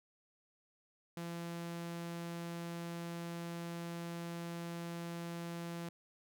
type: tone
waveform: sawtooth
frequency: 170 Hz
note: F3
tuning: 46 cents flat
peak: -37 dBFS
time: 1.17-5.89 s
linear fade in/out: 2 ms
effects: none